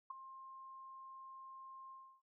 sine tone with ADSR envelope, 1061 Hz, C6, 24 cents sharp, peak -39 dBFS, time 0.1-2.22 s, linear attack 7 ms, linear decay 9 ms, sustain -12 dB, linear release 310 ms, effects none

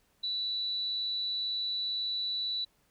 sine tone with amplitude modulation, 3951 Hz, B7, in tune, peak -29 dBFS, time 0.23-2.65 s, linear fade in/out 10 ms, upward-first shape sine, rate 273 Hz, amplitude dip 30%, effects pink hiss -70 dBFS RMS until 2.9 s

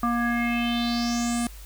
square tone with low-pass filter sweep, 237.2 Hz, A#3, 30 cents sharp, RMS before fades -25 dBFS, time 0.03-1.47 s, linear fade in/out 2 ms, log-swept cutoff 1200 to 9700 Hz, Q 5.2, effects added 50 Hz sine -40 dBFS peak until 1.65 s + white hiss -49 dBFS RMS until 1.65 s

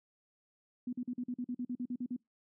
sine tone bursts, 246.9 Hz, B3, in tune, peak -34 dBFS, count 13, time 0.87-2.165 s, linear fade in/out 5 ms, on 59 ms, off 44 ms, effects noise-tail reverb RT60 0.2 s tail -25 dB re dry

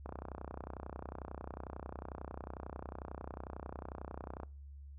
click train, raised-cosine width 1 ms, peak -29 dBFS, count 137, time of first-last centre 0.06-4.433 s, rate 31.1 Hz, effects noise-tail reverb RT60 0.4 s tail -25 dB re dry + added 70 Hz sine -48 dBFS peak until 4.98 s

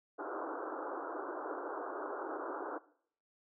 pink band-pass noise, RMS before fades -41 dBFS, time 0.18-2.79 s, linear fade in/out 20 ms, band 290 to 1500 Hz, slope 96 dB/octave, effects noise-tail reverb RT60 0.6 s tail -19 dB re dry

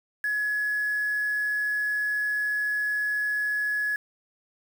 sine tone with quantisation, 1691 Hz, G#6, 31 cents sharp, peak -24 dBFS, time 0.24-3.96 s, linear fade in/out 2 ms, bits 7, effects none

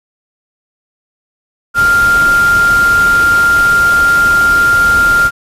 sine tone in noise, 1396.9 Hz, F6, in tune, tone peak -6 dBFS, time 1.74-5.31 s, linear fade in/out 50 ms, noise pink, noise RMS -21 dBFS, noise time 1.74-5.31 s, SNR +12 dB, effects resampled to 32000 Hz

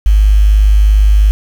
sine tone with quantisation, 51.4 Hz, G#1, 17 cents flat, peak -4 dBFS, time 0.06-1.31 s, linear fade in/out 0 ms, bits 5, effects none

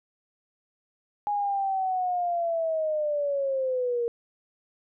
sine linear sweep, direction down, 830.6 to 466.2 Hz, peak -24 dBFS, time 1.27-4.08 s, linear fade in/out 0 ms, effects none

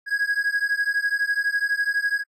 triangle beating tone pair, 1647 / 1659 Hz, G#6 / G#6, -15 / -2 cents, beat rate 12 Hz, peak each -22 dBFS, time 0.06-2.24 s, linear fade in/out 50 ms, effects AAC 48 kbps

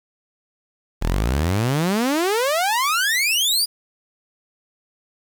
sawtooth exponential sweep, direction up, 36.71 to 4978 Hz, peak -14 dBFS, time 1.01-3.66 s, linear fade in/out 20 ms, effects 7-bit

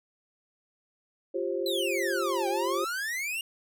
sine chord, F suspended second, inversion none, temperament equal with one note detuned, 349.2 / 392 / 533.3 Hz, F4 / G4 / C5, 0 / 0 / +33 cents, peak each -32 dBFS, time 1.34-2.85 s, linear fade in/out 10 ms
45% pulse exponential two-way sweep, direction down then up, 4124 to 772 to 2863 Hz, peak -30 dBFS, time 1.66-3.41 s, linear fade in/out 2 ms, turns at 2.48 s
effects none

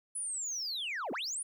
sine linear two-way sweep, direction down then up, 10090 to 208.7 to 10090 Hz, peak -32 dBFS, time 0.15-1.43 s, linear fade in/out 10 ms, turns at 1.12 s, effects tanh soft clip ceiling -33 dBFS + 12-bit

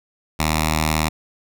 5% pulse tone with notch filter, 78.1 Hz, D#2, 7 cents sharp, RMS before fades -20 dBFS, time 0.39-1.09 s, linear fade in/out 10 ms, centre 450 Hz, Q 0.63, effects none

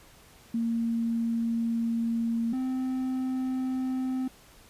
sine / triangle tone pair in turn, 230.5 / 258.7 Hz, A#3 / C4, -19 / -19 cents, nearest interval major second, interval 200 cents, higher second, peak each -25 dBFS, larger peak neither, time 0.54-2.53 / 2.53-4.28 s, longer first, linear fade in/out 5 ms, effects pink hiss -55 dBFS RMS until 4.69 s + resampled to 32000 Hz

